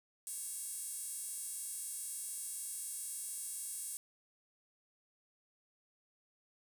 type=tone with high-pass filter; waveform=sawtooth; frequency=553 Hz; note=C#5; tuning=4 cents flat; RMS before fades=-43 dBFS; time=0.27-3.97 s; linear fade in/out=0 ms; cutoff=9000 Hz; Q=3.5; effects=none